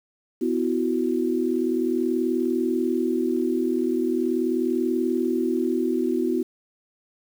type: chord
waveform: sine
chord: B suspended fourth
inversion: none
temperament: equal with one note detuned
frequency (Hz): 251 / 329.6 / 370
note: B3 / E4 / F#4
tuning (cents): +28 / 0 / 0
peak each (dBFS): -25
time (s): 0.41-6.43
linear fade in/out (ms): 10
effects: 8-bit